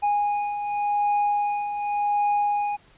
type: beating tone pair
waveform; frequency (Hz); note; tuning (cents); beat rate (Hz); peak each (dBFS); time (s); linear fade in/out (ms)
triangle; 823 / 823.88; G#5 / G#5; -16 / -14; 0.88; -28 / -20; 0.02-2.77; 20
effects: pink hiss -56 dBFS RMS until 2.97 s + resampled to 8000 Hz